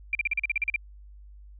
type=tone bursts; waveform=sine; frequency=2366 Hz; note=D7; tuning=12 cents sharp; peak=-22 dBFS; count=11; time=0.13-0.761 s; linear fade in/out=2 ms; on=21 ms; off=40 ms; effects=added 50 Hz sine -45 dBFS peak until 1.59 s